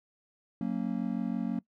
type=chord; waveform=triangle; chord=F# major; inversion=none; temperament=just; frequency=185 / 231.2 / 277.5 Hz; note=F#3 / A#3 / C#4; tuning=0 / -14 / +2 cents; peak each=-32 / -30 / -34 dBFS; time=0.61-1.59 s; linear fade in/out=2 ms; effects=noise-tail reverb RT60 0.1 s tail -21 dB re dry